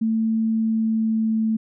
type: tone with pitch glide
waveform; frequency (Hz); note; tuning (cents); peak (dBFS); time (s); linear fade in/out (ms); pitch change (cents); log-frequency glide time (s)
sine; 222.8 to 220.9; A3 to A3; +22 to +7; -18; 0.01-1.57; 10; -15; 0.51-1.45
effects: none